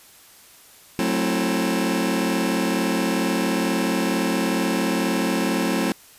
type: chord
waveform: sawtooth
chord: F# half-diminished seventh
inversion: none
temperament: just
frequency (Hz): 185 / 222 / 266.4 / 333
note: F#3 / A3 / C4 / E4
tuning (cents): 0 / +16 / +31 / +18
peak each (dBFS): -22 / -21 / -21 / -22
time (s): 0.99-5.92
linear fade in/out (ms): 0
effects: white hiss -49 dBFS RMS until 6.18 s + resampled to 32000 Hz